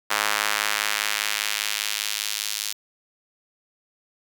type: tone with high-pass filter sweep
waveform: sawtooth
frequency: 105 Hz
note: G#2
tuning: 19 cents sharp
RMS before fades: -26 dBFS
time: 0.1-2.73 s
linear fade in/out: 10 ms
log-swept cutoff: 1200 to 4300 Hz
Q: 0.99
effects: none